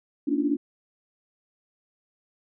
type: tone cluster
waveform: sine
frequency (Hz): 231.7 / 284.3 / 299.9 / 344.5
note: A#3 / C#4 / D4 / F4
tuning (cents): -10 / +44 / +36 / -24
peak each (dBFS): -32 / -24 / -27 / -32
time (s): 0.27-0.57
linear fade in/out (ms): 10
effects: none